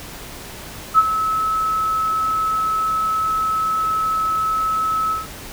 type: tone with ADSR envelope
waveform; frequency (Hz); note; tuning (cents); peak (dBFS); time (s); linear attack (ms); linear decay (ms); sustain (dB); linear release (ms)
sine; 1296; E6; -30; -6; 0.94-5.27; 44; 37; -11; 160
effects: pink hiss -35 dBFS RMS until 5.52 s